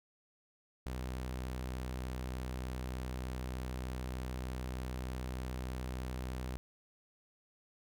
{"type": "tone", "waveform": "sawtooth", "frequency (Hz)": 63.3, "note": "B1", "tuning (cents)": 43, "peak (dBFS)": -34, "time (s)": [0.86, 6.57], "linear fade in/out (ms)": 0, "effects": []}